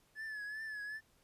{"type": "tone with vibrato", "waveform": "triangle", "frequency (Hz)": 1721, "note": "A6", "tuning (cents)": -39, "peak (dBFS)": -39, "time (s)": [0.15, 1.01], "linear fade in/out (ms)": 50, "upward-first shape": "triangle", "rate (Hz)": 2.6, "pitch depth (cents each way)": 67, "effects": ["pink hiss -71 dBFS RMS until 1.23 s", "resampled to 32000 Hz"]}